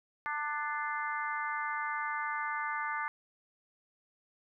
harmonic tone with a mistuned harmonic, 297.3 Hz, D4, 21 cents sharp, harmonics 3 / 4 / 5 / 6 / 7, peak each -38 / -37 / -40 / -40 / -41 dBFS, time 0.26-3.08 s, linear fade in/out 0 ms, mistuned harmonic 6, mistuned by -34 cents, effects none

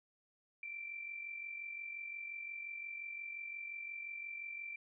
sine tone with amplitude modulation, 2349 Hz, D7, in tune, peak -40 dBFS, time 0.63-4.76 s, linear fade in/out 2 ms, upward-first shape sine, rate 45.7 Hz, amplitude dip 55%, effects none

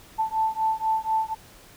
sine beating tone pair, 880 / 884.1 Hz, A5 / A5, 0 / +8 cents, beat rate 4.1 Hz, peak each -25 dBFS, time 0.18-1.35 s, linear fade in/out 20 ms, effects pink hiss -50 dBFS RMS until 1.76 s

